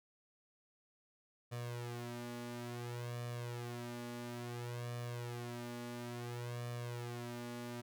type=tone with flanger; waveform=sawtooth; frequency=120.2 Hz; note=B2; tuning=46 cents flat; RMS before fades=-44 dBFS; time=1.51-7.82 s; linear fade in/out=20 ms; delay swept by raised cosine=1.7 to 3.5 ms; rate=0.58 Hz; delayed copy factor=+0.85; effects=none